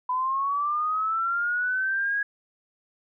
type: linear sweep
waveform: sine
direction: up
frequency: 997 to 1661.2 Hz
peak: -23 dBFS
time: 0.09-2.23 s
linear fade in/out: 5 ms
effects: none